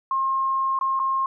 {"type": "tone with dropouts", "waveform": "sine", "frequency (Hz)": 1069, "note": "C6", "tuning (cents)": 37, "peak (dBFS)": -20, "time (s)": [0.11, 1.26], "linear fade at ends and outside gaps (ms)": 2, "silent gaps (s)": [[0.79, 0.811], [0.993, 0.998]], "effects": []}